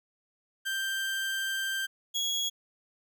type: tone pair in turn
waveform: 30% pulse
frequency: 1572 / 3331 Hz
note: G6 / G#7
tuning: +4 / +4 cents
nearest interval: octave + minor second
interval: 1300 cents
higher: second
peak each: -27 / -25 dBFS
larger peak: second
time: 0.65-1.87 / 2.14-2.5 s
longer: first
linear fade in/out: 20 ms
effects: none